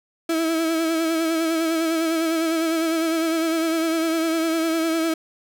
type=tone with vibrato; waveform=35% pulse; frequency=325.7 Hz; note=E4; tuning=21 cents flat; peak=-18 dBFS; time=0.29-5.14 s; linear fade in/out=5 ms; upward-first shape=sine; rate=9.9 Hz; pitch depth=38 cents each way; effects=none